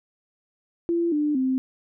sine tone with pitch steps, 340 / 297.7 / 260.7 Hz, F4 / D4 / C4, -46 / +24 / -6 cents, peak -20 dBFS, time 0.89-1.58 s, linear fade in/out 0 ms, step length 230 ms, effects none

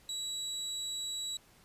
30% pulse tone, 3900 Hz, B7, 23 cents flat, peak -33 dBFS, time 0.09-1.37 s, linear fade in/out 2 ms, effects pink hiss -62 dBFS RMS until 1.64 s + resampled to 32000 Hz

